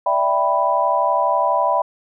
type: chord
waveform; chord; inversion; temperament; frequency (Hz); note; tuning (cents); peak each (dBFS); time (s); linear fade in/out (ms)
sine; E minor seventh; third; equal; 587.3 / 659.3 / 784 / 987.8; D5 / E5 / G5 / B5; 0 / 0 / 0 / 0; -22 / -21 / -22 / -18; 0.06-1.82; 5
effects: none